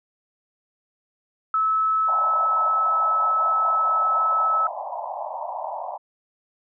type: tone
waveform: sine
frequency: 1300 Hz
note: E6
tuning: 24 cents flat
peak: -18 dBFS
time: 1.54-4.67 s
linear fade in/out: 2 ms
type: band-pass noise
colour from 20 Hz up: white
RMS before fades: -31 dBFS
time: 2.07-5.98 s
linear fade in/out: 20 ms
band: 590 to 1000 Hz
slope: 96 dB/octave
effects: none